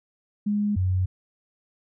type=tone pair in turn; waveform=sine; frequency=206.9 / 92.62 Hz; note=G#3 / F#2; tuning=-6 / +2 cents; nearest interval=octave + major second; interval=1392 cents; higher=first; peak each=-21 / -20 dBFS; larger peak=second; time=0.46-0.76 / 0.76-1.06 s; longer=neither; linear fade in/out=10 ms; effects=none